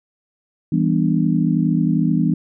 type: chord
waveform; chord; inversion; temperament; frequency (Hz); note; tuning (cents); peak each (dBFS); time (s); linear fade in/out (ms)
sine; E minor seventh; none; just; 164.81 / 197.78 / 247.2 / 296.7; E3 / G3 / B3 / D4; 0 / +16 / +2 / +18; -18 / -21 / -20 / -22; 0.72-2.34; 5
effects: none